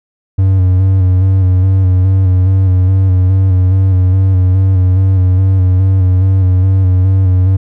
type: tone with vibrato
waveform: triangle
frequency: 93.7 Hz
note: F#2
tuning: 22 cents sharp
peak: -4 dBFS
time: 0.38-7.57 s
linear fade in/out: 10 ms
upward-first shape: square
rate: 2.4 Hz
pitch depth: 32 cents each way
effects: none